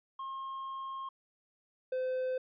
triangle tone pair in turn, 1072 / 513.4 Hz, C6 / C5, +42 / -33 cents, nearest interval octave + minor second, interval 1275 cents, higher first, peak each -36 / -29 dBFS, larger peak second, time 0.19-1.09 / 1.92-2.38 s, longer first, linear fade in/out 5 ms, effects resampled to 11025 Hz

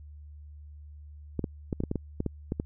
clicks, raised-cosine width 3 ms, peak -16 dBFS, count 11, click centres 1.393 / 1.442 / 1.728 / 1.804 / 1.837 / 1.914 / 1.957 / 2.204 / 2.263 / 2.521 / 2.599 s, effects added 74 Hz sine -44 dBFS peak until 2.65 s

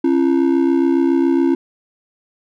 triangle ring-modulated tone, 305.6 Hz, D#4, 31 cents flat, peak -7 dBFS, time 0.04-1.55 s, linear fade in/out 5 ms, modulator 33.6 Hz, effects none

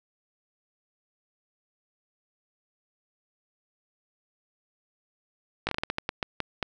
slowing click train, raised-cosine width 0.3 ms, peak -11 dBFS, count 12, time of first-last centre 5.67-6.628 s, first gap 19 ms, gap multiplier 1.28, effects none

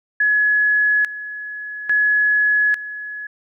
sine tone with tremolo, 1693 Hz, G#6, 33 cents sharp, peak -13 dBFS, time 0.2-3.27 s, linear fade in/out 5 ms, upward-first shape square, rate 0.59 Hz, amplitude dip 80%, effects none

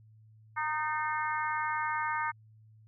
harmonic tone with a mistuned harmonic, 307.8 Hz, D#4, 19 cents flat, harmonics 3 / 4 / 5 / 6 / 7, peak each -33 / -35 / -37 / -39 / -40 dBFS, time 0.56-2.32 s, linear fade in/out 20 ms, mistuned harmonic 6, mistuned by -37 cents, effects added 109 Hz sine -55 dBFS peak until 2.87 s

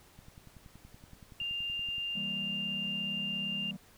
click train, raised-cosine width 5 ms, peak -39 dBFS, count 20, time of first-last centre 0.19-1.982 s, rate 10.6 Hz
sine tone, 2797 Hz, F7, 2 cents sharp, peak -33 dBFS, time 1.4-3.71 s, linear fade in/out 2 ms
triangle chord, E diminished, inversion none, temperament equal, 164.81 / 196 / 233.1 Hz, E3 / G3 / Bb3, 0 / 0 / 0 cents, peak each -44 / -39 / -44 dBFS, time 2.15-3.77 s, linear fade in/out 10 ms
effects pink hiss -60 dBFS RMS until 3.97 s

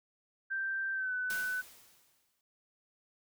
sine tone with pitch glide, 1568 to 1500.7 Hz, G6 to F#6, 0 to +24 cents, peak -32 dBFS, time 0.5-1.62 s, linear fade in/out 20 ms, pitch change -76 cents, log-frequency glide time 0.93-1.13 s
white noise with exponential decay, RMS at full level -41 dBFS, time 1.3-2.41 s, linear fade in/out 1 ms, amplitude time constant 240 ms
effects none

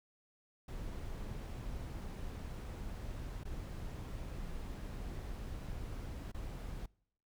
brown noise with dropouts, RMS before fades -43 dBFS, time 0.68-6.86 s, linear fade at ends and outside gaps 5 ms, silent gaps 3.436-3.451 / 6.318-6.344 s, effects noise-tail reverb RT60 0.7 s tail -26 dB re dry

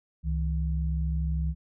sine tone pair together, 67.5 / 160.67 Hz, C#2 / E3, -45 / -44 cents, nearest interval octave + minor third, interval 1501 cents, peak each -26 / -31 dBFS, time 0.23-1.55 s, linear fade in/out 50 ms, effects none

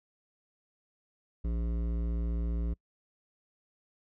triangle tone with hard clipping, 57.5 Hz, A#1, 23 cents flat, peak -31 dBFS, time 1.44-2.74 s, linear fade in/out 10 ms, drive 17 dB, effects noise-tail reverb RT60 0.1 s tail -26 dB re dry

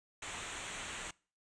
pink noise with comb filter, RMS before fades -43 dBFS, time 0.22-1.11 s, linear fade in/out 5 ms, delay 0.2 ms, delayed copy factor -0.7, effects noise-tail reverb RT60 0.4 s tail -24 dB re dry + resampled to 22050 Hz

